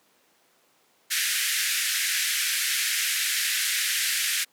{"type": "band-pass noise", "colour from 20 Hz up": "pink", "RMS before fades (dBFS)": -26, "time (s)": [1.1, 4.45], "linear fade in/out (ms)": 20, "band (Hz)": [1600, 14000], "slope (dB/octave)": 48, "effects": ["pink hiss -63 dBFS RMS until 4.52 s", "high-pass 300 Hz 12 dB/octave"]}